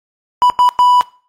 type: tone bursts at uneven times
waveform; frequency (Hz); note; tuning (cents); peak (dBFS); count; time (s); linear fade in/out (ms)
triangle; 987.8; B5; 0; -5; 3; 0.42-0.5 / 0.59-0.69 / 0.79-1.01; 0
effects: noise-tail reverb RT60 0.4 s tail -20 dB re dry + AAC 48 kbps